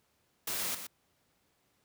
white noise with echo, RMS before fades -35 dBFS, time 0.47-0.75 s, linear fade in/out 5 ms, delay 120 ms, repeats 1, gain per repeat -8 dB, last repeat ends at 0.87 s, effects pink hiss -73 dBFS RMS until 1.84 s + high-pass 80 Hz 12 dB/octave

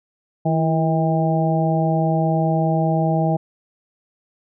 harmonic tone with a mistuned harmonic, 160.3 Hz, E3, 48 cents flat, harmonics 1 / 2 / 3 / 4 / 5, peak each -18 / -25 / -29 / -23 / -24 dBFS, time 0.45-3.37 s, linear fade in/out 10 ms, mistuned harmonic 2, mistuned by +51 cents, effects none

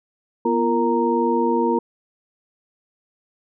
sine tone cluster, 242.4 / 343.9 / 463.1 / 930 Hz, B3 / F4 / A#4 / A#5, -32 / -27 / -11 / -4 cents, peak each -22 dBFS, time 0.45-1.79 s, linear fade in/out 5 ms, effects none

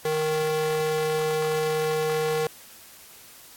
square tone with high-pass filter, 155.56 Hz, D#3, in tune, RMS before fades -25 dBFS, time 0.05-2.47 s, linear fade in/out 2 ms, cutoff 360 Hz, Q 4.1, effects white hiss -48 dBFS RMS until 3.56 s + AAC 64 kbps

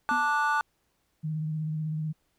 triangle chord, D major, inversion second, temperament just, 881 / 1174.7 / 1468.3 Hz, A5 / D6 / F#6, +2 / 0 / -14 cents, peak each -25 / -26 / -25 dBFS, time 0.09-0.61 s, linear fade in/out 0 ms
sine tone with exponential decay, 246.9 Hz, B3, in tune, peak -28 dBFS, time 0.11-0.37 s, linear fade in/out 5 ms, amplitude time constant 56 ms
sine tone with vibrato, 155.56 Hz, D#3, in tune, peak -28 dBFS, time 1.23-2.13 s, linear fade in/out 20 ms, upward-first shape triangle, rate 16 Hz, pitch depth 35 cents each way
effects tanh soft clip ceiling -13 dBFS + pink hiss -73 dBFS RMS until 2.38 s

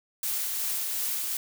blue noise with tremolo, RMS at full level -29 dBFS, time 0.23-1.37 s, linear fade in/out 2 ms, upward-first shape triangle, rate 2.7 Hz, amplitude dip 25%, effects none

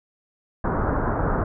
pink low-pass noise, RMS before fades -23 dBFS, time 0.64-1.44 s, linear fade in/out 5 ms, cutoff 1500 Hz, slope 48 dB/octave, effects none

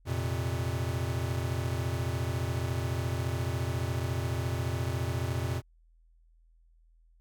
square chord, F suspended fourth, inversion none, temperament equal, 87.31 / 116.54 / 130.81 Hz, F2 / Bb2 / C3, 0 / 0 / 0 cents, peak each -34 / -34 / -36 dBFS, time 0.05-5.62 s, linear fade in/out 50 ms, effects added 41 Hz sine -59 dBFS peak until 7.2 s

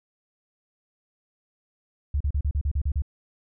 sine tone bursts, 71.2 Hz, C#2, 47 cents sharp, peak -21 dBFS, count 9, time 2.14-3.021 s, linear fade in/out 5 ms, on 65 ms, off 37 ms, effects none

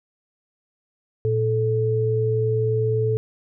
sine tone pair together, 115.45 / 435.9 Hz, A#2 / A4, -16 / -16 cents, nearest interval octave + major seventh, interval 2300 cents, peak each -21 dBFS, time 1.25-3.17 s, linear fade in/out 0 ms, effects none

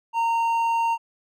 sine tone with hard clipping, 921 Hz, A#5, 21 cents flat, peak -21 dBFS, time 0.13-0.98 s, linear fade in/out 50 ms, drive 5 dB, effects none

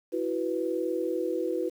sine chord, E suspended second, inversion none, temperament equal, 329.6 / 370 / 493.9 Hz, E4 / F#4 / B4, 0 / 0 / 0 cents, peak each -31 dBFS, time 0.12-1.7 s, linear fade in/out 20 ms, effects 9-bit

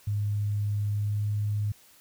sine tone with pitch glide, 103.3 to 104.2 Hz, G#2 to G#2, -9 to +6 cents, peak -25 dBFS, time 0.07-1.72 s, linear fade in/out 5 ms, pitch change +15 cents, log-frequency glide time 0.89-1.25 s, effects white hiss -57 dBFS RMS until 2 s

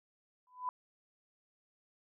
sine tone with exponential growth, 1000 Hz, B5, 21 cents sharp, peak -30 dBFS, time 0.47-0.69 s, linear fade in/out 1 ms, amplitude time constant 47 ms, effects none

